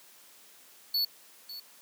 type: tone with echo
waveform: square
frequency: 4435 Hz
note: C#8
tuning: in tune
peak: -26 dBFS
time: 0.94-1.05 s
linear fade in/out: 5 ms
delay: 550 ms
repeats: 1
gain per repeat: -14 dB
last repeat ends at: 1.6 s
effects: white hiss -56 dBFS RMS until 1.81 s + high-pass 200 Hz 12 dB/octave